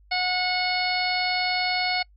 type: harmonic tone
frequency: 730 Hz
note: F#5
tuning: 24 cents flat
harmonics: 1 / 2 / 3 / 4 / 5 / 6 / 7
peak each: -27 / -34 / -27 / -37 / -37 / -28 / -36 dBFS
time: 0.11-2.03 s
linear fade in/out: 10 ms
effects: noise-tail reverb RT60 0.1 s tail -26 dB re dry + added 50 Hz sine -52 dBFS peak until 2.16 s